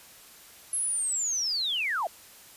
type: linear sweep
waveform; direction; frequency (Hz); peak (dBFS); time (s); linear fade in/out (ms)
sine; down; 10950 to 610; -26; 0.73-2.07; 2
effects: white hiss -51 dBFS RMS until 2.56 s + resampled to 32000 Hz